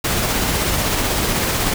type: noise with tremolo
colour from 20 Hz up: pink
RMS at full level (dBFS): -18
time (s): 0.04-1.74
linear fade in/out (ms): 5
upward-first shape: sine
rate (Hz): 16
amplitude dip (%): 25
effects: none